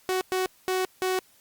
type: tone bursts at uneven times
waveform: sawtooth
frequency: 372.4 Hz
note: F#4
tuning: 11 cents sharp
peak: -20 dBFS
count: 4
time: 0.09-0.21 / 0.32-0.46 / 0.68-0.85 / 1.02-1.19 s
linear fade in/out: 0 ms
effects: white hiss -59 dBFS RMS until 1.4 s + Opus 48 kbps